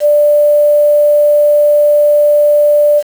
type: tone with quantisation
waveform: sine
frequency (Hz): 590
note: D5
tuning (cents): +8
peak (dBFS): -5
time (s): 0-3.03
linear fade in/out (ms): 50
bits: 5
effects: none